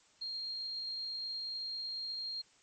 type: tone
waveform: sine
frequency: 4219 Hz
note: C8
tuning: 14 cents sharp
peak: -37 dBFS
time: 0.21-2.42 s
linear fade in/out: 10 ms
effects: white hiss -66 dBFS RMS until 2.62 s + MP3 32 kbps